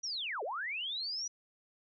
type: linear two-way sweep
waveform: sine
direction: down then up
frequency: 5920 to 392 to 5920 Hz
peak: -35 dBFS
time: 0.03-1.28 s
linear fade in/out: 10 ms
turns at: 0.43 s
effects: none